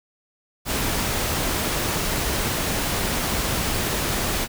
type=noise; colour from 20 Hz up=pink; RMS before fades=-24 dBFS; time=0.65-4.48 s; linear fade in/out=50 ms; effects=none